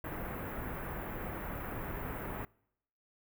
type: band-stop noise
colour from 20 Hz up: pink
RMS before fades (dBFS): -40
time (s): 0.04-2.45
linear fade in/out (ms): 2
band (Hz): 2000 to 15000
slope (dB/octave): 24
effects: noise-tail reverb RT60 0.8 s tail -26 dB re dry